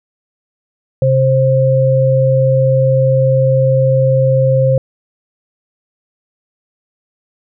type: tone pair together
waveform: sine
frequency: 132.1 / 528.4 Hz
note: C3 / C5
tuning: +17 / +17 cents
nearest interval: 2 octaves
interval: 2400 cents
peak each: -11 dBFS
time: 1.02-4.78 s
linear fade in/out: 2 ms
effects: none